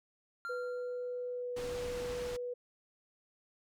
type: tone with exponential decay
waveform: triangle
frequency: 1386 Hz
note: F6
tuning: 14 cents flat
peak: -35 dBFS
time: 0.45-1.42 s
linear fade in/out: 0 ms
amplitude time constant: 210 ms
type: tone with pitch glide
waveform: sine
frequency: 493.9 to 490.5 Hz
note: B4 to B4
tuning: 0 to -12 cents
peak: -36 dBFS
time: 0.49-2.54 s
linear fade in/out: 10 ms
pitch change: -12 cents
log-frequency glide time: 1.32-1.58 s
type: low-pass noise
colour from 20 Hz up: pink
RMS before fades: -45 dBFS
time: 1.56-2.37 s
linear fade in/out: 10 ms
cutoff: 7700 Hz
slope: 12 dB/octave
effects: none